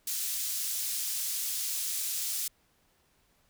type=high-pass noise; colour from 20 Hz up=pink; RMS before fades=-33 dBFS; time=0.07-2.48 s; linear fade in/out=5 ms; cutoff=5800 Hz; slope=12 dB/octave; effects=pink hiss -69 dBFS RMS until 3.49 s